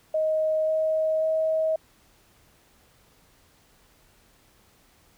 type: tone with pitch steps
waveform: sine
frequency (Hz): 627 / 631.4 / 635.8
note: D#5 / D#5 / D#5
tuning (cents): +13 / +25 / +37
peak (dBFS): -21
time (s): 0.14-1.76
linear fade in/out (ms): 5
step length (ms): 540
effects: pink hiss -60 dBFS RMS until 5.17 s